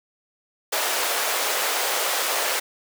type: high-pass noise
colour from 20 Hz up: pink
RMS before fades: -24 dBFS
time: 0.72-2.6 s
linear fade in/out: 10 ms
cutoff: 480 Hz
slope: 24 dB/octave
effects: none